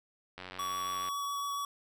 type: click train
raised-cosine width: 0.3 ms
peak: -27 dBFS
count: 66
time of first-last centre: 0.38-1.086 s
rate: 92.1 Hz
type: tone with vibrato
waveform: square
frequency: 1132 Hz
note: C#6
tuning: 36 cents sharp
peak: -34 dBFS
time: 0.59-1.65 s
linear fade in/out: 2 ms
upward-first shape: sine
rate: 7.2 Hz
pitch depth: 8 cents each way
effects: none